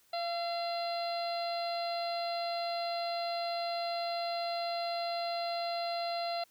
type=harmonic tone with a mistuned harmonic; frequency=686 Hz; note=F5; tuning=31 cents flat; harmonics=1 / 2 / 3 / 4 / 5 / 6 / 7; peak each=-33 / -45 / -48 / -48 / -51 / -41 / -52 dBFS; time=0.13-6.44 s; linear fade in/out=5 ms; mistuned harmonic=2; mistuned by=-23 cents; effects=white hiss -67 dBFS RMS until 6.5 s